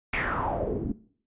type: noise with low-pass filter sweep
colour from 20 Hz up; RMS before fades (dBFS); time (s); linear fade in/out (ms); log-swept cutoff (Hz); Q
pink; -29; 0.13-0.92; 5; 2400 to 240; 5.2
effects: noise-tail reverb RT60 0.5 s tail -18 dB re dry + resampled to 8000 Hz